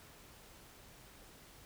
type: silence
effects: pink hiss -58 dBFS RMS until 1.65 s